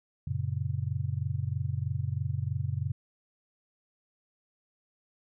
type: chord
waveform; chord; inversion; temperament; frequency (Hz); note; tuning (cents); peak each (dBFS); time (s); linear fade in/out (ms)
sine; F# major; none; just; 92.5 / 115.62 / 138.75; F#2 / A#2 / C#3; 0 / -14 / +2; -33; 0.27-2.92; 5
effects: none